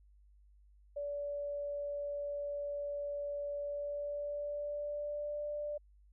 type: tone with pitch glide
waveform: sine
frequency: 576 to 590.1 Hz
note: D5 to D5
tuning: -34 to +8 cents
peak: -36 dBFS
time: 0.96-5.78 s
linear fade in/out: 10 ms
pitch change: +42 cents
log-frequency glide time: 3.57-5.45 s
effects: added 50 Hz sine -60 dBFS peak until 6.12 s